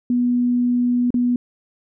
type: tone with dropouts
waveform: sine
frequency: 244.5 Hz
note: B3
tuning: 17 cents flat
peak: -15 dBFS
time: 0.1-1.36 s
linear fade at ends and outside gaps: 2 ms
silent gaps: 1.105-1.142 s
effects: none